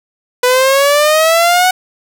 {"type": "exponential sweep", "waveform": "sawtooth", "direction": "up", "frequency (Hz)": [493.2, 746], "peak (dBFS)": -4, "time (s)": [0.43, 1.71], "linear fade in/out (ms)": 5, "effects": []}